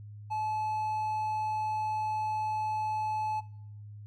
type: tone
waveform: triangle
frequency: 862 Hz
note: A5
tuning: 36 cents flat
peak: -28 dBFS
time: 0.3-3.41 s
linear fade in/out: 20 ms
effects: noise-tail reverb RT60 0.8 s tail -23 dB re dry + added 104 Hz sine -43 dBFS peak until 4.06 s